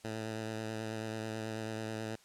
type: tone with vibrato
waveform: 10% pulse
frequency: 110.3 Hz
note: A2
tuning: 5 cents sharp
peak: -29 dBFS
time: 0.04-2.16 s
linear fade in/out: 10 ms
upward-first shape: sine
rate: 9.2 Hz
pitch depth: 22 cents each way
effects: white hiss -63 dBFS RMS until 2.24 s + low-pass 9000 Hz 12 dB/octave